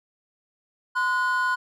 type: tone pair together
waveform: triangle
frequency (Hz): 1026 / 1459.3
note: C6 / F#6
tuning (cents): -34 / -24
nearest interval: tritone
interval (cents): 610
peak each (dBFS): -22 / -21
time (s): 0.95-1.56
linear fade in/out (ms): 20
effects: tanh soft clip ceiling -13 dBFS